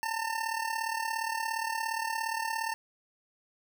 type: tone with amplitude modulation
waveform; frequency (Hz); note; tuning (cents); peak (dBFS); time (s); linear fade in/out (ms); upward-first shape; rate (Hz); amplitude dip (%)
25% pulse; 900; A5; +39; -24; 0.03-2.74; 0; sine; 37.2; 70
effects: none